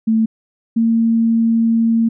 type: tone pair in turn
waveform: sine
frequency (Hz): 222.4 / 228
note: A3 / A#3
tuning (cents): +19 / -38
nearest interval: unison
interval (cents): 43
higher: second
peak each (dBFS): -11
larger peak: neither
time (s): 0.07-0.26 / 0.76-2.09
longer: second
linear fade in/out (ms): 10
effects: none